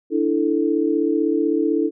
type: chord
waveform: sine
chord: D suspended second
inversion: none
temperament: equal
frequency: 293.7 / 329.6 / 440 Hz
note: D4 / E4 / A4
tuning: 0 / 0 / 0 cents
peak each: -21 / -20 / -22 dBFS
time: 0.1-1.91 s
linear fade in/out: 50 ms
effects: none